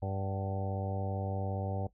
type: harmonic tone with a mistuned harmonic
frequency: 97.5 Hz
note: G2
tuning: 9 cents flat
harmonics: 1 / 2 / 3 / 4 / 5 / 6 / 7 / 8 / 9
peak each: -34 / -42 / -46 / -47 / -43 / -42 / -52 / -42 / -52 dBFS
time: 0.02-1.87 s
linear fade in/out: 5 ms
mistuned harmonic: 8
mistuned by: -42 cents
effects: noise-tail reverb RT60 0.1 s tail -17 dB re dry + added 50 Hz sine -67 dBFS peak until 1.93 s